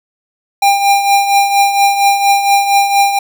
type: tone with tremolo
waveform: square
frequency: 799 Hz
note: G5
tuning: 33 cents sharp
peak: -6 dBFS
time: 0.62-3.19 s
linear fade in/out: 5 ms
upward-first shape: triangle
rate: 4.3 Hz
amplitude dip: 65%
effects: none